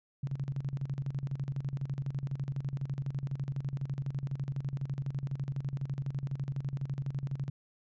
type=tone with tremolo; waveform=sine; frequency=137 Hz; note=C#3; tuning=20 cents flat; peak=-30 dBFS; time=0.23-7.5 s; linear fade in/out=5 ms; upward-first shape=square; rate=12 Hz; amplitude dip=75%; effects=resampled to 16000 Hz